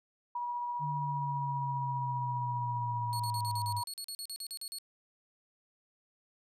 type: tone with tremolo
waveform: sine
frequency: 965 Hz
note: B5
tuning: 40 cents flat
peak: -32 dBFS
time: 0.35-3.84 s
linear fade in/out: 5 ms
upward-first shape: triangle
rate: 15 Hz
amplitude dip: 25%
type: linear sweep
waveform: sine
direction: down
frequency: 149.8 to 103.2 Hz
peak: -35 dBFS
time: 0.79-3.83 s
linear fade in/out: 50 ms
type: tone bursts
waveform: 25% pulse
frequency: 4356 Hz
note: C#8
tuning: 31 cents flat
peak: -34 dBFS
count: 16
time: 3.13-4.785 s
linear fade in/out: 0 ms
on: 65 ms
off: 41 ms
effects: none